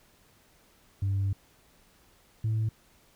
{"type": "tone pair in turn", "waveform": "sine", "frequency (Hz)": [98, 110], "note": ["G2", "A2"], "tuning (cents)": [0, 0], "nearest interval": "major second", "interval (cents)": 200, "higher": "second", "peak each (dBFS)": -23, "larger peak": "neither", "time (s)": [[1.02, 1.33], [2.44, 2.69]], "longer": "first", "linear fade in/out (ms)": 5, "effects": ["tanh soft clip ceiling -23 dBFS", "pink hiss -62 dBFS RMS until 3.15 s"]}